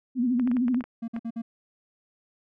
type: tone with vibrato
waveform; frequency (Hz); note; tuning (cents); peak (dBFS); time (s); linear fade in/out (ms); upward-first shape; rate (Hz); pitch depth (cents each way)
sine; 246.9; B3; 0; -21; 0.15-0.83; 50; sine; 13; 99
type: clicks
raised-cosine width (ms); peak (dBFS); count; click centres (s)
0.5; -24; 9; 0.397 / 0.475 / 0.515 / 0.568 / 0.682 / 0.745 / 0.808 / 0.84 / 1.164
type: tone bursts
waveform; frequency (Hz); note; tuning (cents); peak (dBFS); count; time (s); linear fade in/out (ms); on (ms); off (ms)
triangle; 230; A#3; -23; -27; 4; 1.02-1.42; 10; 61; 52
effects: none